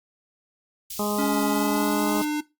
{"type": "band-stop noise", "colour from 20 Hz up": "white", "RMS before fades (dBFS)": -35, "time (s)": [0.9, 2.25], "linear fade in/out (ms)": 5, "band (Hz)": [100, 3000], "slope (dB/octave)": 24}
{"type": "harmonic tone", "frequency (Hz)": 207.7, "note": "G#3", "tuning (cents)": 0, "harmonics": [1, 2, 3, 4, 5, 6], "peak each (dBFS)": [-27, -30, -32, -33, -34, -35], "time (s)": [0.99, 2.22], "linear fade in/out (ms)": 5}
{"type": "tone with pitch glide", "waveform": "square", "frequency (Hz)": [281.7, 300.2], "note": ["C#4", "D4"], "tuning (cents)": [28, 38], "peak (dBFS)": -24, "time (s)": [1.18, 2.41], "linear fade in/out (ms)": 10, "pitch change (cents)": 110, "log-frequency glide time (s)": [1.49, 2.21]}
{"effects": ["noise-tail reverb RT60 0.2 s tail -17 dB re dry", "Opus 48 kbps"]}